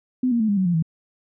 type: tone with pitch steps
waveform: sine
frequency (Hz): 253.7 / 235.3 / 218.3 / 202.5 / 187.88 / 174.29 / 161.68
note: B3 / A#3 / A3 / G#3 / F#3 / F3 / E3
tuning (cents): +47 / +16 / -13 / -43 / +27 / -3 / -33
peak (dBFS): -17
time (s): 0.23-0.825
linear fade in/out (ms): 5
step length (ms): 85
effects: none